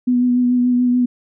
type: tone with vibrato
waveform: sine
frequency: 246.9 Hz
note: B3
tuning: in tune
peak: -12 dBFS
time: 0.07-1.06 s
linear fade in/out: 10 ms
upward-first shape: sine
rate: 6.9 Hz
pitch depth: 19 cents each way
effects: none